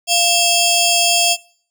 15% pulse ring-modulated tone, 1974 Hz, B6, 1 cent flat, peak -3 dBFS, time 0.07-1.37 s, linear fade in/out 50 ms, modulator 1280 Hz, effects noise-tail reverb RT60 0.5 s tail -21 dB re dry

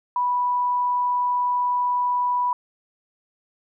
sine tone, 984 Hz, B5, 7 cents flat, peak -19 dBFS, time 0.16-2.53 s, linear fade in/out 2 ms, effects none

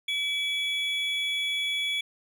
triangle tone pair together, 2300 / 3386 Hz, D7 / G#7, -37 / +33 cents, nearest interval perfect fifth, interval 670 cents, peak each -28 / -27 dBFS, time 0.08-2.01 s, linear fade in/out 5 ms, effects none

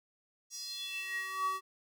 square tone with high-pass filter sweep, 380.1 Hz, F#4, 47 cents sharp, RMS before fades -38 dBFS, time 0.5-1.61 s, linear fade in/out 50 ms, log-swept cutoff 6100 to 860 Hz, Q 6.3, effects none

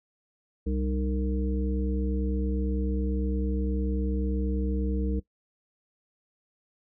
harmonic tone with a mistuned harmonic, 65.41 Hz, C2, in tune, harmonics 1 / 3 / 5 / 7, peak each -27 / -32 / -34 / -35 dBFS, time 0.66-5.2 s, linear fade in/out 10 ms, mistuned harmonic 5, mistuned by -120 cents, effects noise-tail reverb RT60 0.1 s tail -19 dB re dry

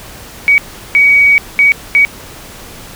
sine tone bursts at uneven times, 2259 Hz, C#7, 32 cents sharp, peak -4 dBFS, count 4, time 0.48-0.58 / 0.95-1.38 / 1.59-1.72 / 1.95-2.05 s, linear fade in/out 0 ms, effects pink hiss -32 dBFS RMS until 2.95 s

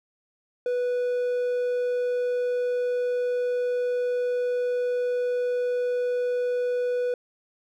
triangle tone, 492.5 Hz, B4, 5 cents flat, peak -21 dBFS, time 0.66-7.14 s, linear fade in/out 2 ms, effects none

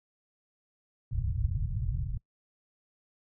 white low-pass noise, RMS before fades -31 dBFS, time 1.11-2.18 s, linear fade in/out 10 ms, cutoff 130 Hz, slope 48 dB/octave, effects noise-tail reverb RT60 0.1 s tail -23 dB re dry

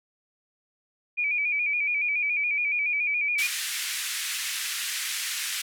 sine tone with vibrato, 2365 Hz, D7, 12 cents sharp, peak -23 dBFS, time 1.17-3.48 s, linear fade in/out 20 ms, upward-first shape square, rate 7.1 Hz, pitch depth 52 cents each way
pink band-pass noise, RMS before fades -31 dBFS, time 3.38-5.62 s, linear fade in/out 10 ms, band 1800 to 13000 Hz, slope 24 dB/octave
effects none

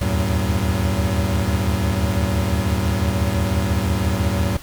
square tone cluster, 75.4 / 81.3 / 95.6 / 111.8 / 189.4 Hz, D2 / E2 / G2 / A2 / F#3, +46 / -23 / -43 / +28 / +41 cents, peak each -25 dBFS, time 0.01-4.57 s, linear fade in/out 5 ms, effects pink hiss -40 dBFS RMS until 4.62 s

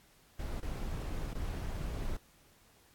brown noise with dropouts, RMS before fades -37 dBFS, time 0.39-2.17 s, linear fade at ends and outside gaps 5 ms, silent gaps 0.602-0.626 / 1.336-1.351 s, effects pink hiss -64 dBFS RMS until 2.94 s + AAC 64 kbps

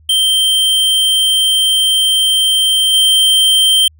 square tone with level steps, 3136 Hz, G7, in tune, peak -10 / -8 dBFS, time 0.09-3.88 s, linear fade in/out 5 ms, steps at 2.93 s, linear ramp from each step 10 ms, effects added 78 Hz sine -43 dBFS peak until 3.99 s

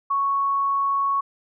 sine tone, 1108.7 Hz, C#6, in tune, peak -19 dBFS, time 0.1-1.21 s, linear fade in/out 10 ms, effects none

